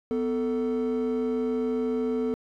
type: tone pair together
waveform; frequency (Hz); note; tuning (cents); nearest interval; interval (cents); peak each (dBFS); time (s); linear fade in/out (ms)
triangle; 249.8 / 443; B3 / A4; +20 / +12; minor seventh; 992; -24; 0.11-2.34; 0
effects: tanh soft clip ceiling -19 dBFS